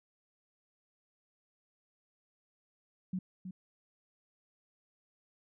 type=tone with echo; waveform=sine; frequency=185 Hz; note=F#3; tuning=in tune; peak=-32 dBFS; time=3.13-3.19 s; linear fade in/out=5 ms; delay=320 ms; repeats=1; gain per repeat=-8 dB; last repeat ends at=3.51 s; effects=none